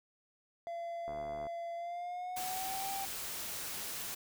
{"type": "tone with pitch glide", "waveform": "triangle", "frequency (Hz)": [681, 782.3], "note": ["F5", "G5"], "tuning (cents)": [-44, -4], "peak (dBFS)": -36, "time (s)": [0.67, 3.05], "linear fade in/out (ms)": 0, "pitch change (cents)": 240, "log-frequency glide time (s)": [1.75, 2.88]}
{"type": "click train", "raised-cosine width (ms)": 1, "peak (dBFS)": -33, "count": 30, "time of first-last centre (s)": [1.08, 1.468], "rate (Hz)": 74.7}
{"type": "noise", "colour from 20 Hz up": "white", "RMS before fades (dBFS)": -41, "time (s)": [2.36, 4.15], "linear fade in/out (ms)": 10}
{"effects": []}